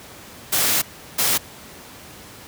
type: noise bursts at uneven times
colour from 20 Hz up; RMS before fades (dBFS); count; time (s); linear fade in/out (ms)
white; -19; 2; 0.52-0.82 / 1.18-1.38; 10
effects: pink hiss -41 dBFS RMS until 2.47 s + high-pass 80 Hz 12 dB/octave